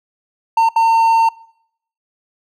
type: tone bursts at uneven times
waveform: triangle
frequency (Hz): 908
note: A#5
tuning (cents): -46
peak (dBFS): -7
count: 2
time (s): 0.57-0.69 / 0.76-1.29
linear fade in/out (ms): 5
effects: noise-tail reverb RT60 0.7 s tail -23 dB re dry